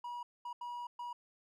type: tone bursts at uneven times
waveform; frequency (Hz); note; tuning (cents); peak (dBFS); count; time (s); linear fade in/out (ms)
triangle; 965; B5; -40; -38; 4; 0.04-0.23 / 0.45-0.53 / 0.61-0.87 / 0.99-1.13; 5
effects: none